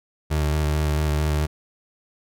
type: tone with vibrato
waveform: 30% pulse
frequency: 75.6 Hz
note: D#2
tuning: 49 cents flat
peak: -17 dBFS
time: 0.3-1.47 s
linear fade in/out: 20 ms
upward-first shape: square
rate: 4.5 Hz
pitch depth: 24 cents each way
effects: none